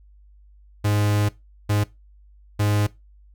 45% pulse tone bursts at uneven times, 103.83 Hz, G#2, in tune, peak -18 dBFS, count 3, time 0.84-1.29 / 1.69-1.84 / 2.59-2.87 s, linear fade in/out 10 ms, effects noise-tail reverb RT60 0.2 s tail -19 dB re dry + added 50 Hz sine -48 dBFS peak until 3.34 s

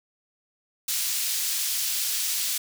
pink high-pass noise, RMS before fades -27 dBFS, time 0.88-2.58 s, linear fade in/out 5 ms, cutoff 4200 Hz, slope 12 dB/octave, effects none

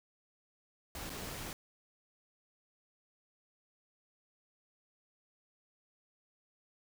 pink noise with dropouts, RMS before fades -43 dBFS, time 0.95-1.53 s, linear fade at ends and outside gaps 1 ms, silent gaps 1.095-1.101 s, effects none

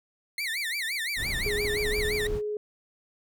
30% pulse tone with vibrato, 2041 Hz, C7, 44 cents flat, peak -26 dBFS, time 0.38-2.27 s, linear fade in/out 2 ms, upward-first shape sine, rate 5.8 Hz, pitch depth 250 cents each way
brown noise, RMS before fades -34 dBFS, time 1.16-2.42 s, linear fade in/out 50 ms
sine tone with pitch glide, 415.3 to 420.6 Hz, G#4 to G#4, 0 to +22 cents, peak -28 dBFS, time 1.46-2.57 s, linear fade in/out 2 ms, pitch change +22 cents, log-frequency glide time 1.64-1.91 s
effects none

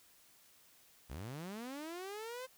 sawtooth linear sweep, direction up, 55 to 525 Hz, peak -39 dBFS, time 1.09-2.47 s, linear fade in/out 20 ms, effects white hiss -65 dBFS RMS until 2.57 s

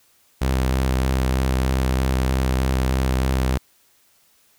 sawtooth tone with vibrato, 65 Hz, C2, 11 cents flat, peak -14 dBFS, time 0.41-3.58 s, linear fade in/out 10 ms, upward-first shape square, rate 3.2 Hz, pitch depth 14 cents each way, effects white hiss -59 dBFS RMS until 4.58 s

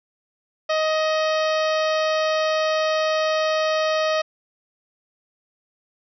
harmonic tone with a mistuned harmonic, 626 Hz, D#5, 10 cents sharp, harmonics 1 / 2 / 3 / 4 / 5 / 6 / 7 / 8 / 9, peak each -20 / -26 / -30 / -32 / -34 / -36 / -37 / -38 / -39 dBFS, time 0.69-4.22 s, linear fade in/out 10 ms, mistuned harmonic 4, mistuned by +30 cents, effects none

